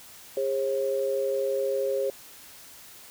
sine tone pair together, 406.6 / 539 Hz, G#4 / C#5, -37 / -49 cents, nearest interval perfect fourth, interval 488 cents, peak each -28 / -26 dBFS, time 0.37-2.1 s, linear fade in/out 2 ms, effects white hiss -48 dBFS RMS until 3.1 s

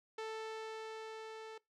sawtooth tone with level ramp, 441.1 Hz, A4, 4 cents sharp, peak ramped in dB -36 to -43 dBFS, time 0.18-1.58 s, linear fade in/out 5 ms, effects noise-tail reverb RT60 0.2 s tail -22 dB re dry + low-pass 5000 Hz 12 dB/octave

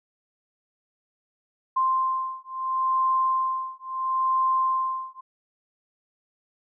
sine beating tone pair, 1046.5 / 1047.24 Hz, C6 / C6, 0 / +1 cents, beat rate 0.74 Hz, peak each -25 dBFS, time 1.76-5.21 s, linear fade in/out 10 ms, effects none

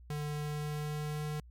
square tone with pitch glide, 148.6 to 150.59 Hz, D3 to D3, +21 to +44 cents, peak -35 dBFS, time 0.1-1.4 s, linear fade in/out 2 ms, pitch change +23 cents, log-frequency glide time 0.26-1.23 s, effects added 60 Hz sine -51 dBFS peak until 1.5 s + MP3 96 kbps

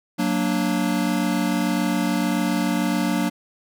square chord, Gb augmented, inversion none, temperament equal with one note detuned, 185 / 232 / 293.7 Hz, Gb3 / Bb3 / D4, 0 / -8 / 0 cents, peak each -25 dBFS, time 0.18-3.3 s, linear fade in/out 20 ms, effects none

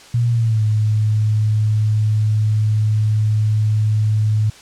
sine tone with pitch glide, 118.5 to 107.42 Hz, A#2 to A2, +29 to -41 cents, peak -13 dBFS, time 0.14-4.5 s, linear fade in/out 5 ms, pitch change -170 cents, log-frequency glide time 0.3-0.63 s, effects white hiss -42 dBFS RMS until 4.61 s + low-pass 7000 Hz 12 dB/octave

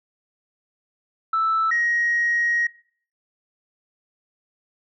sine tone pair in turn, 1318.5 / 1885.8 Hz, E6 / A#6, 0 / +20 cents, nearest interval tritone, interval 620 cents, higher second, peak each -17 dBFS, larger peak neither, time 1.33-1.71 / 1.71-2.67 s, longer second, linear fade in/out 5 ms, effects noise-tail reverb RT60 0.5 s tail -22 dB re dry + tanh soft clip ceiling -14 dBFS

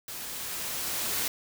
white noise with level ramp, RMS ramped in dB -39 to -29 dBFS, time 0.08-1.28 s, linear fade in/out 2 ms, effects none

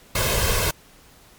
pink noise with comb filter, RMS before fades -21 dBFS, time 0.15-0.71 s, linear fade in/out 5 ms, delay 1.9 ms, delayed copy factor +0.7, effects pink hiss -51 dBFS RMS until 1.38 s + MP3 96 kbps

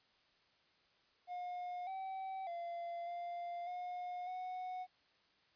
triangle tone with pitch steps, 716 / 766 / 687 / 696 / 718 / 736 Hz, F5 / G5 / F5 / F5 / F5 / F#5, +43 / -40 / -29 / -6 / +48 / -9 cents, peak -39 dBFS, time 1.27-4.87 s, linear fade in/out 50 ms, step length 600 ms, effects white hiss -72 dBFS RMS until 5.55 s + resampled to 11025 Hz

